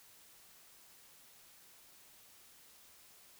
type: silence
effects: white hiss -61 dBFS RMS until 3.39 s